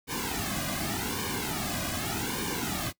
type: noise with flanger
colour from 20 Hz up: pink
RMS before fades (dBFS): -32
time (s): 0.07-2.93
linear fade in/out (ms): 50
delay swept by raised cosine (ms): 1.5 to 2.24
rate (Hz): 0.85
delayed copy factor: -0.95
effects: noise-tail reverb RT60 0.1 s tail -21 dB re dry